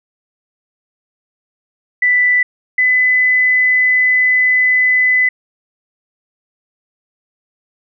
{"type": "tone pair in turn", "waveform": "sine", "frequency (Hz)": [1983, 2008], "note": ["B6", "B6"], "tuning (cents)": [7, 28], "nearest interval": "unison", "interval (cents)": 21, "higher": "second", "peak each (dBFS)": -9, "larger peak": "neither", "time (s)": [[2.02, 2.43], [2.78, 5.29]], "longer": "second", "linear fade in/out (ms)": 5, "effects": []}